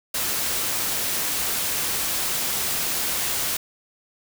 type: noise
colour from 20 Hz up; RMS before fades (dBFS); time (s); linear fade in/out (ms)
white; -25; 0.14-3.57; 5
effects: none